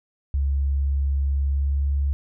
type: tone with pitch glide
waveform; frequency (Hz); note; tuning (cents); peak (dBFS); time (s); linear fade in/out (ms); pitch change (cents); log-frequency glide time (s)
sine; 69.3 to 70.15; C#2 to C#2; 0 to +21; -19; 0.34-2.13; 0; +21; 1.43-1.87
effects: none